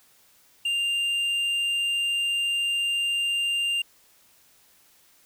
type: tone with tanh clipping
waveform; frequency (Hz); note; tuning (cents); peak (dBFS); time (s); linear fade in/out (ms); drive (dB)
sine; 2794; F7; 0; -24; 0.65-3.82; 5; 6
effects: white hiss -59 dBFS RMS until 5.25 s